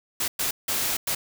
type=noise bursts at uneven times; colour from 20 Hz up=white; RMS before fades=-26 dBFS; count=4; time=0.2-0.28 / 0.39-0.51 / 0.68-0.97 / 1.07-1.15 s; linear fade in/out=5 ms; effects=none